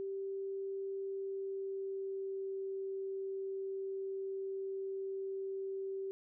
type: tone with pitch glide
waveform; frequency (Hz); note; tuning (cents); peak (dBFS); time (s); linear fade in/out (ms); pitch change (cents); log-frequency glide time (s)
sine; 390 to 387.3; G4 to G4; -9 to -21; -37; 0-6.11; 0; -12; 1.01-2.56
effects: none